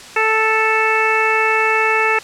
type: harmonic tone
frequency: 440 Hz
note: A4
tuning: in tune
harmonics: 1 / 2 / 3 / 4 / 5 / 6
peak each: -20 / -20 / -20 / -20 / -20 / -20 dBFS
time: 0.16-2.19 s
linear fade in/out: 5 ms
effects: white hiss -36 dBFS RMS until 2.23 s + low-pass 7000 Hz 12 dB/octave